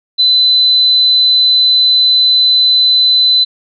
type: tone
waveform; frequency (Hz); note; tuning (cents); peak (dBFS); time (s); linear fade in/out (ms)
sine; 4020; B7; +30; -6; 0.18-3.45; 20
effects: none